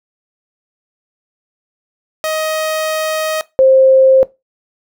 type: tone pair in turn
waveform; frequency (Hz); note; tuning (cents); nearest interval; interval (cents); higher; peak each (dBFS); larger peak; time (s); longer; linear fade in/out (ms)
sawtooth / sine; 628 / 528.1; D#5 / C5; +16 / +16; minor third; 300; first; -12 / -5; second; 2.24-3.41 / 3.59-4.23; first; 0
effects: noise-tail reverb RT60 0.2 s tail -18 dB re dry